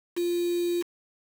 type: tone with quantisation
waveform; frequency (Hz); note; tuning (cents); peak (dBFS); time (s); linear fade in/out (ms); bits
sine; 347.8; F4; -7; -24; 0.16-0.83; 20; 6
effects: none

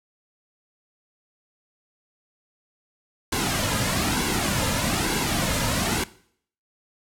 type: noise with flanger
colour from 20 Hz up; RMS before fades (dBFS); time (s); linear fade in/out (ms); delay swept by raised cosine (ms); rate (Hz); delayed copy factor
pink; -24; 3.32-6.04; 5; 1.6 to 2.7; 1.1; -0.6
effects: noise-tail reverb RT60 0.6 s tail -19 dB re dry + low-pass 12000 Hz 12 dB/octave

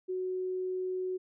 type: tone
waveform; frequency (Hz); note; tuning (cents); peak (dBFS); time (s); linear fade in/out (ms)
sine; 370; F#4; 0; -31; 0.08-1.18; 20
effects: none

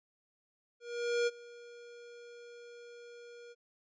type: tone with ADSR envelope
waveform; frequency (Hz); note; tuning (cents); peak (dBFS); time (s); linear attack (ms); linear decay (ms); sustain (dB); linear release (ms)
square; 476; A#4; +36; -28; 0.8-3.55; 470; 32; -22; 35
effects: resampled to 16000 Hz

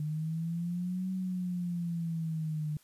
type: linear two-way sweep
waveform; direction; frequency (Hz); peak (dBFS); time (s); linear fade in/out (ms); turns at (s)
sine; up then down; 150 to 188 to 150; -31; 0-2.77; 2; 1.11
effects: white hiss -64 dBFS RMS until 2.83 s + resampled to 32000 Hz

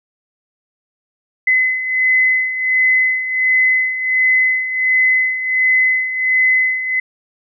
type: beating tone pair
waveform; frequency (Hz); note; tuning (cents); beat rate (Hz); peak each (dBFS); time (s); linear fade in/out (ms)
sine; 2030 / 2031.4; B6 / B6; +47 / +48; 1.4; -19 / -13; 1.47-7; 5
effects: none

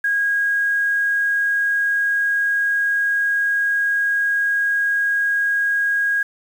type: tone with quantisation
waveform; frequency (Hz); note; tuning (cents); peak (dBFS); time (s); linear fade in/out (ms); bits
sine; 1638; G#6; -24; -16; 0.04-6.23; 5; 7
effects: none

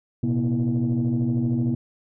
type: tone cluster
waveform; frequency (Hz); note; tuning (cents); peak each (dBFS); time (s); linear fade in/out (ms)
sine; 115.9 / 129 / 240.2 / 327; A#2 / C3 / B3 / E4; -10 / -24 / -48 / -14; -26 / -23 / -22 / -29; 0.23-1.75; 5
effects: tanh soft clip ceiling -15 dBFS

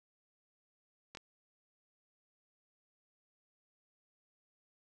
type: clicks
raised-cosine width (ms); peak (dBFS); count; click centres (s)
0.2; -29; 2; 1.15 / 1.172
effects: none

